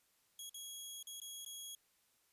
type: tone with dropouts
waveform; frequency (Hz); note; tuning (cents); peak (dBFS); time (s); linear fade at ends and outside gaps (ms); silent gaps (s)
15% pulse; 3315; G#7; -4; -39; 0.39-1.75; 2; 0.495-0.543 / 1.028-1.07 / 1.201-1.216 / 1.449-1.461
effects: white hiss -75 dBFS RMS until 2.32 s + resampled to 32000 Hz